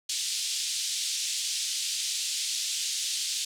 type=band-pass noise; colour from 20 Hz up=pink; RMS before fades=-31 dBFS; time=0.09-3.45 s; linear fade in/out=5 ms; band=3300 to 8700 Hz; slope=24 dB/octave; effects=none